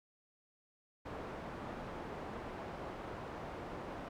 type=low-pass noise; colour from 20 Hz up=white; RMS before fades=-45 dBFS; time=1.05-4.09 s; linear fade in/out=10 ms; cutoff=840 Hz; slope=12 dB/octave; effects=none